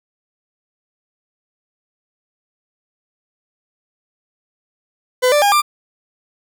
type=tone with pitch steps; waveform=40% pulse; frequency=504 / 589 / 812 / 1189 Hz; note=B4 / D5 / G#5 / D6; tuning=+35 / +5 / -39 / +21 cents; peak=-10 dBFS; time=5.22-5.62 s; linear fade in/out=20 ms; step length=100 ms; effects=none